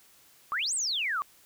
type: exponential two-way sweep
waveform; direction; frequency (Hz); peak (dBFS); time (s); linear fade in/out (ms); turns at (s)
sine; up then down; 1099 to 8870 to 1099; -27; 0.52-1.22; 0; 0.74
effects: white hiss -59 dBFS RMS until 1.45 s